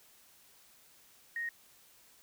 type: tone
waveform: sine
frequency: 1865 Hz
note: A#6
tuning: in tune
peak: -34 dBFS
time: 1.36-1.49 s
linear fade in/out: 2 ms
effects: white hiss -62 dBFS RMS until 2.22 s